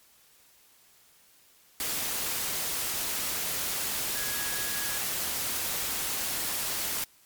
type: tone in noise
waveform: sine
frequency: 1665 Hz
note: G#6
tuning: 4 cents sharp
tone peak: -39 dBFS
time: 4.15-4.98 s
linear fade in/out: 2 ms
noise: white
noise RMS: -31 dBFS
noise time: 1.8-7.04 s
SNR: -11 dB
effects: white hiss -60 dBFS RMS until 7.25 s + MP3 96 kbps